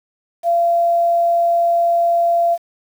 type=tone with quantisation; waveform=sine; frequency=684 Hz; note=F5; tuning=36 cents flat; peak=-12 dBFS; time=0.43-2.58 s; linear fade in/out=50 ms; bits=7; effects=none